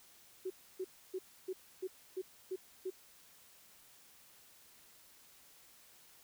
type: tone bursts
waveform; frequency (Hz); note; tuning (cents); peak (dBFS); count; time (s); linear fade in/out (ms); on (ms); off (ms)
sine; 374.2; F#4; +20; -36; 8; 0.45-2.904; 10; 53; 290
effects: white hiss -62 dBFS RMS until 6.23 s